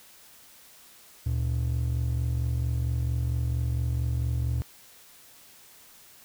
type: ring-modulated tone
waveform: triangle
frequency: 95.9 Hz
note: G2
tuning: 37 cents flat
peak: -19 dBFS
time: 1.26-4.62 s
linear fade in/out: 0 ms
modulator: 22.2 Hz
effects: tanh soft clip ceiling -15 dBFS + white hiss -53 dBFS RMS until 6.24 s